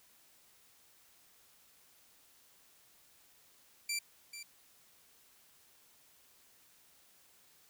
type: tone with echo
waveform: 15% pulse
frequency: 2349 Hz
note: D7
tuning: in tune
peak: -27 dBFS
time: 3.89-3.99 s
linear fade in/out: 5 ms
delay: 440 ms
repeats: 1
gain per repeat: -11 dB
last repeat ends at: 4.43 s
effects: white hiss -65 dBFS RMS until 7.69 s